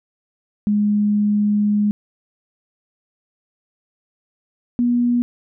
sine tone pair in turn, 207.7 / 241.6 Hz, G#3 / B3, 0 / -38 cents, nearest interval minor third, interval 262 cents, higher second, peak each -14 dBFS, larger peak neither, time 0.67-1.91 / 4.79-5.22 s, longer first, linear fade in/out 0 ms, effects none

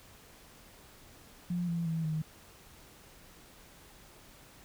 sine tone with pitch steps, 175.8 / 169.13 / 162.71 / 156.53 Hz, F3 / E3 / E3 / D#3, +12 / +45 / -22 / +11 cents, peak -30 dBFS, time 1.5-2.22 s, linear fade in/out 5 ms, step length 180 ms, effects pink hiss -56 dBFS RMS until 4.64 s

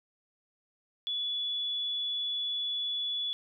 sine tone, 3423 Hz, A7, 48 cents flat, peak -30 dBFS, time 1.07-3.33 s, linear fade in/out 0 ms, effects none

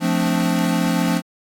square chord, D minor seventh, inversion first, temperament equal with one note detuned, 174.61 / 220 / 259.4 / 293.7 Hz, F3 / A3 / C4 / D4, 0 / 0 / -15 / 0 cents, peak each -21 / -24 / -24 / -25 dBFS, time 0-1.22 s, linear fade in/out 50 ms, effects AAC 64 kbps

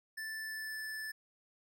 square tone with pitch glide, 1760 to 1748.9 Hz, A6 to A6, 0 to -11 cents, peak -40 dBFS, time 0.17-1.12 s, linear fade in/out 10 ms, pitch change -11 cents, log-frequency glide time 0.37-0.77 s, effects none

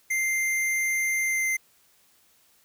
square tone with pitch glide, 2093 to 2080 Hz, C7 to C7, 0 to -11 cents, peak -24 dBFS, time 0.1-1.57 s, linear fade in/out 10 ms, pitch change -11 cents, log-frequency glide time 1.22-1.46 s, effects white hiss -62 dBFS RMS until 2.64 s

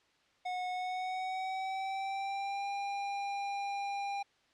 square tone with pitch glide, 730 to 800.7 Hz, F#5 to G5, -24 to +37 cents, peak -35 dBFS, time 0.45-4.23 s, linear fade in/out 10 ms, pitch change +161 cents, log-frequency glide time 0.7-2.68 s, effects white hiss -69 dBFS RMS until 4.53 s + low-pass 4000 Hz 12 dB/octave

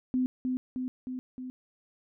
sine tone with echo, 254.8 Hz, C4, 46 cents flat, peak -24 dBFS, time 0.14-0.26 s, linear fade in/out 0 ms, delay 310 ms, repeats 4, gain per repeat -3 dB, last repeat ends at 1.5 s, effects none

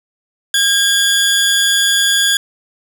25% pulse tone pair together, 1618 / 3428 Hz, G#6 / A7, -46 / -46 cents, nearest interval octave + minor second, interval 1300 cents, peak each -10 dBFS, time 0.54-2.37 s, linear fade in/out 2 ms, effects none

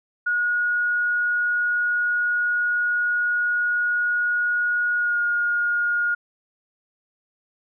sine tone with pitch glide, 1447 to 1427.9 Hz, F#6 to F6, -39 to +38 cents, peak -19 dBFS, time 0.26-6.15 s, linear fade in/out 10 ms, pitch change -23 cents, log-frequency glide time 4.97-5.19 s, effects none

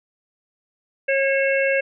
harmonic tone with a mistuned harmonic, 545 Hz, C#5, 29 cents flat, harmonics 1 / 3 / 4 / 5, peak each -19 / -24 / -25 / -26 dBFS, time 1.08-1.81 s, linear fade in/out 10 ms, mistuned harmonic 5, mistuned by -28 cents, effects none

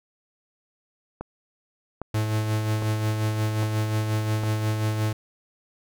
click train, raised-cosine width 1 ms, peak -18 dBFS, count 5, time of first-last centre 1.21-4.436 s, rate 1.24 Hz
45% pulse tone with tremolo, 108.1 Hz, A2, 30 cents flat, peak -21 dBFS, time 2.14-5.13 s, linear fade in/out 5 ms, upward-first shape sine, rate 5.6 Hz, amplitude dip 40%
effects none

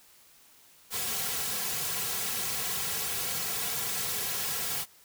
white noise with comb filter, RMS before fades -32 dBFS, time 0.9-4.86 s, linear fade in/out 50 ms, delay 3.3 ms, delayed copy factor -0.95, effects white hiss -58 dBFS RMS until 5.04 s

